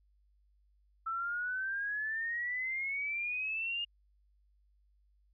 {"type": "exponential sweep", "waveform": "sine", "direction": "up", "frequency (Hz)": [1318.5, 2852], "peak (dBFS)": -33, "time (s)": [1.06, 3.85], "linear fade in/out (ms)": 10, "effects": ["added 50 Hz sine -66 dBFS peak until 5.33 s"]}